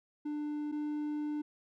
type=tone pair in turn; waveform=triangle; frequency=297.4 / 298.4 Hz; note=D4 / D4; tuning=+22 / +28 cents; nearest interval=unison; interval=6 cents; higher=second; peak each=-32 / -31 dBFS; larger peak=second; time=0.25-0.72 / 0.72-1.42 s; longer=second; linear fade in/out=10 ms; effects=none